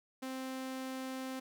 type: tone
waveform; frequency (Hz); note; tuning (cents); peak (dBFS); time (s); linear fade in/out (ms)
sawtooth; 261.6; C4; 0; -35; 0.22-1.4; 10
effects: none